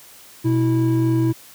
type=tone pair together; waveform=triangle; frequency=123.47 / 326.6 Hz; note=B2 / E4; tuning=0 / -16 cents; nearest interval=octave + perfect fourth; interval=1684 cents; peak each=-16 dBFS; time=0.44-1.33 s; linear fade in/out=20 ms; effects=white hiss -45 dBFS RMS until 1.54 s + high-pass 60 Hz 12 dB/octave